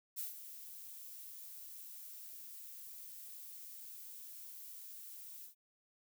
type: noise with ADSR envelope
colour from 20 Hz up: violet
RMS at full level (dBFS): -40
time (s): 0.16-5.55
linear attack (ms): 30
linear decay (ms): 140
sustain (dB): -11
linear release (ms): 110
effects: none